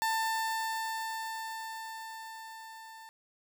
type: tone with level ramp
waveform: 30% pulse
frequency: 892 Hz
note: A5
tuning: 23 cents sharp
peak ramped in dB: -25 to -45 dBFS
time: 0.02-3.09 s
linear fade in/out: 0 ms
effects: none